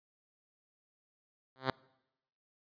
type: tone with exponential growth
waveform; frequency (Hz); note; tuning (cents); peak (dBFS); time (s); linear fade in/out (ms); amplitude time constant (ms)
5% pulse; 131.4; C3; +8; -15; 1.56-1.7; 0; 29
effects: noise-tail reverb RT60 0.9 s tail -25 dB re dry + resampled to 11025 Hz